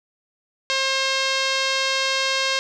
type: tone with low-pass filter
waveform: 5% pulse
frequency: 534 Hz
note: C5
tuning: 35 cents sharp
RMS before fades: -22 dBFS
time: 0.7-2.59 s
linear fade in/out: 0 ms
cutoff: 4900 Hz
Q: 1
effects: none